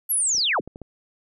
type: linear sweep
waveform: sine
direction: down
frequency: 11850 to 41.37 Hz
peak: -19 dBFS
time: 0.09-0.61 s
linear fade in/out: 20 ms
type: clicks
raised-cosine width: 2 ms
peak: -32 / -31 / -24 / -25 / -23 dBFS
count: 5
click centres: 0.349 / 0.382 / 0.676 / 0.759 / 0.817 s
effects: none